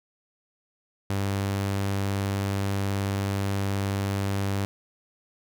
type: tone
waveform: sawtooth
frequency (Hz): 98.8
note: G2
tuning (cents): +14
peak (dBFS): -21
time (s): 1.1-4.65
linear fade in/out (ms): 0
effects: none